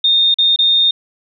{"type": "tone with dropouts", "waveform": "sine", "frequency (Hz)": 3661, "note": "A#7", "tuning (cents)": -32, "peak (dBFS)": -9, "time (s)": [0.04, 0.91], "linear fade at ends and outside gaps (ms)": 5, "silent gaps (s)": [[0.343, 0.385], [0.561, 0.588]], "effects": []}